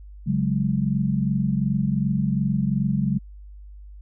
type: chord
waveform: sine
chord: C# suspended fourth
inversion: none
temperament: equal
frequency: 138.59 / 185 / 207.7 Hz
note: C#3 / F#3 / G#3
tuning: 0 / 0 / 0 cents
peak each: -24 dBFS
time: 0.26-3.19 s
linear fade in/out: 20 ms
effects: added 50 Hz sine -39 dBFS peak until 4.01 s